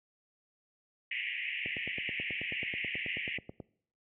pink band-pass noise, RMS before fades -37 dBFS, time 1.11-3.38 s, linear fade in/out 5 ms, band 1900 to 2900 Hz, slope 96 dB/octave
click train, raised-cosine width 2 ms, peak -28 dBFS, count 19, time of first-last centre 1.66-3.602 s, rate 9.27 Hz
effects noise-tail reverb RT60 0.6 s tail -22 dB re dry + high-pass 80 Hz 12 dB/octave

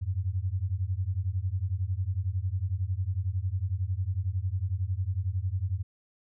sine beating tone pair, 88.3 / 99.3 Hz, F2 / G2, +20 / +23 cents, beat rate 11 Hz, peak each -30 dBFS, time 0.01-5.83 s, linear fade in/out 20 ms, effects none

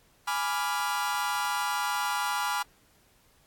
40% pulse chord, G# diminished seventh, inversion none, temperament equal, 830.6 / 987.8 / 1174.7 / 1396.9 Hz, G#5 / B5 / D6 / F6, 0 / 0 / 0 / 0 cents, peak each -32 / -31 / -34 / -32 dBFS, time 0.27-2.63 s, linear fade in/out 10 ms, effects pink hiss -63 dBFS RMS until 3.46 s + AAC 64 kbps

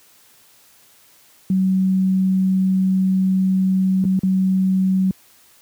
sine tone with dropouts, 188.7 Hz, F#3, 34 cents sharp, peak -14 dBFS, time 1.5-5.11 s, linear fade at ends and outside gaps 2 ms, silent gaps 4.042-4.05 / 4.192-4.233 s, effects white hiss -52 dBFS RMS until 5.61 s + high-pass 60 Hz 12 dB/octave

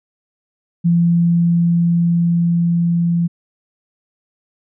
sine tone with level ramp, 170.6 Hz, F3, 40 cents flat, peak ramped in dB -10 to -13 dBFS, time 0.84-3.28 s, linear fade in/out 20 ms, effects none

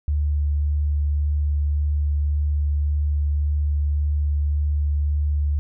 sine tone with vibrato, 73.42 Hz, D2, in tune, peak -18 dBFS, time 0.08-5.59 s, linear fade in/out 0 ms, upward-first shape sine, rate 1.8 Hz, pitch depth 9 cents each way, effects none

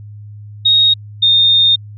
sine tone pair in turn, 3747 / 3659 Hz, A#7 / A#7, +8 / -33 cents, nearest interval unison, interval 41 cents, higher first, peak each -7 dBFS, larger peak neither, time 0.65-0.94 / 1.22-1.76 s, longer second, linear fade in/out 10 ms, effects added 104 Hz sine -30 dBFS peak until 1.97 s

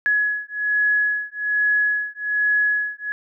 sine beating tone pair, 1686 / 1687.2 Hz, G#6 / G#6, +26 / +27 cents, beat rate 1.2 Hz, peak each -21 / -21 dBFS, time 0.06-3.12 s, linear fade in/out 0 ms, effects none

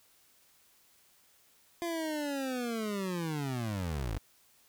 25% pulse linear sweep, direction down, 345.2 to 46.02 Hz, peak -29 dBFS, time 1.82-4.18 s, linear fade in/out 0 ms, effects white hiss -65 dBFS RMS until 4.68 s

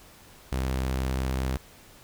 sawtooth tone, 65.1 Hz, C2, 8 cents flat, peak -22 dBFS, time 0.52-1.57 s, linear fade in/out 0 ms, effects pink hiss -52 dBFS RMS until 2.03 s

